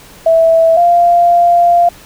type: tone pair in turn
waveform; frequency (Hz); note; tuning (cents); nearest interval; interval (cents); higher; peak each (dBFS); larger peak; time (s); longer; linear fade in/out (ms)
sine; 656 / 694.1; E5 / F5; -9 / -11; minor second; 98; second; -5; neither; 0.26-0.77 / 0.77-1.89; second; 5
effects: pink hiss -38 dBFS RMS until 2.05 s